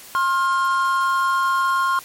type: tone pair together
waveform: triangle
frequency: 1065.5 / 1406 Hz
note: C6 / F6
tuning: +31 / +11 cents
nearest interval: perfect fourth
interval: 480 cents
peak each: -16 / -20 dBFS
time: 0.15-1.99 s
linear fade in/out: 0 ms
effects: white hiss -41 dBFS RMS until 2.04 s + MP3 64 kbps